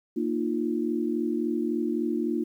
sine chord, Bb suspended fourth, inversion none, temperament equal with one note detuned, 233.1 / 305.6 / 349.2 Hz, Bb3 / Eb4 / F4, 0 / -31 / 0 cents, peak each -29 dBFS, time 0.16-2.44 s, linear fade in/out 10 ms, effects 10-bit

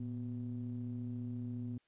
triangle ring-modulated tone, 65.41 Hz, C2, in tune, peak -33 dBFS, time 0-1.78 s, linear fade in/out 5 ms, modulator 179 Hz, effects white hiss -75 dBFS RMS until 1.87 s + resampled to 8000 Hz

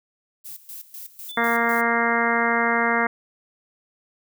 violet noise with tremolo, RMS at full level -37 dBFS, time 0.44-1.82 s, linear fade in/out 20 ms, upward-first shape square, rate 4 Hz, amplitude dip 80%
sine tone with exponential decay, 3500 Hz, A7, 10 cents flat, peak -33 dBFS, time 1.29-1.94 s, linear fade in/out 2 ms, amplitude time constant 140 ms
harmonic tone, 233.1 Hz, A#3, in tune, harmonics 1 / 2 / 3 / 4 / 5 / 6 / 7 / 8 / 9, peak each -27 / -27 / -27 / -27 / -27 / -27 / -27 / -27 / -27 dBFS, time 1.37-3.07 s, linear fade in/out 5 ms
effects none

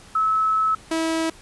sine / sawtooth tone pair in turn, 1298 / 324.5 Hz, E6 / E4, -27 / -27 cents, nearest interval 2 octaves, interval 2400 cents, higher first, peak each -17 dBFS, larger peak neither, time 0.15-0.75 / 0.91-1.3 s, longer first, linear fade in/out 5 ms, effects pink hiss -47 dBFS RMS until 1.41 s + resampled to 24000 Hz

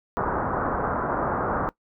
white low-pass noise, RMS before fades -26 dBFS, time 0.17-1.69 s, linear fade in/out 0 ms, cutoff 1400 Hz, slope 48 dB/octave, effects noise-tail reverb RT60 0.1 s tail -20 dB re dry

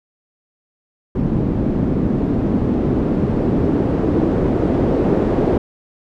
white noise with low-pass filter sweep, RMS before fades -17 dBFS, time 1.15-5.58 s, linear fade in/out 5 ms, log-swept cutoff 240 to 390 Hz, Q 1.4, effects none

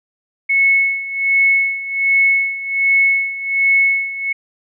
sine tone with tremolo, 2198 Hz, C#7, 15 cents flat, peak -9 dBFS, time 0.49-4.33 s, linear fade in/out 10 ms, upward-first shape sine, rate 1.3 Hz, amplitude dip 80%, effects none

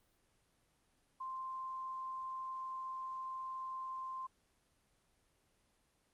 sine tone, 1046.5 Hz, C6, in tune, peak -40 dBFS, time 1.2-4.27 s, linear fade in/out 10 ms, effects pink hiss -75 dBFS RMS until 6.13 s + Opus 24 kbps

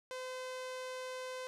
sawtooth tone with low-pass filter, 512 Hz, C5, 38 cents flat, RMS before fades -43 dBFS, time 0.11-1.47 s, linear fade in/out 0 ms, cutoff 8700 Hz, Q 0.76, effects 13-bit

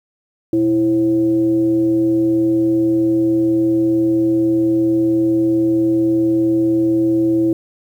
sine tone with frequency modulation, 329.6 Hz, E4, in tune, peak -12 dBFS, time 0.53-7.53 s, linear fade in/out 2 ms, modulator 207 Hz, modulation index 0.36, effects 8-bit

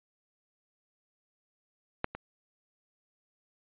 clicks, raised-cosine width 0.5 ms, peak -13 / -23 dBFS, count 2, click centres 2.044 / 2.15 s, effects resampled to 8000 Hz

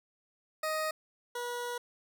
20% pulse tone pair in turn, 625 / 484.1 Hz, D#5 / B4, +8 / -35 cents, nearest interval major third, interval 443 cents, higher first, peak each -26 / -30 dBFS, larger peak first, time 0.63-0.91 / 1.35-1.78 s, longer second, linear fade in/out 5 ms, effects none

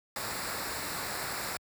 pink noise with comb filter, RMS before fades -36 dBFS, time 0.16-1.57 s, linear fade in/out 2 ms, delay 0.32 ms, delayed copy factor -0.65, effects high-pass 60 Hz 12 dB/octave

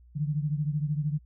sine beating tone pair, 146.6 / 159.6 Hz, D3 / D#3, -3 / +44 cents, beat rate 13 Hz, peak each -27 / -32 dBFS, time 0.15-1.19 s, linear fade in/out 20 ms, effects added 60 Hz sine -52 dBFS peak until 1.25 s

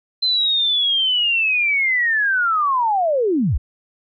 sine linear sweep, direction down, 4094 to 39.45 Hz, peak -15 dBFS, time 0.22-3.58 s, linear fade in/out 10 ms, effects none

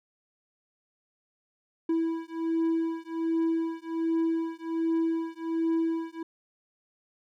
triangle beating tone pair, 327.5 / 328.8 Hz, E4 / E4, -11 / -4 cents, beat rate 1.3 Hz, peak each -27 dBFS, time 1.89-6.23 s, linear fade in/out 5 ms, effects none

